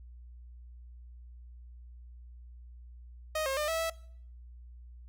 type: tone with pitch steps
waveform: sawtooth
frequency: 623 / 537 / 602 / 651 / 655 Hz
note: D#5 / C5 / D5 / E5 / E5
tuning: +2 / +45 / +43 / -22 / -11 cents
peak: -26 dBFS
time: 3.35-3.9 s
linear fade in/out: 5 ms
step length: 110 ms
effects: noise-tail reverb RT60 0.6 s tail -21 dB re dry + added 60 Hz sine -47 dBFS peak until 5.08 s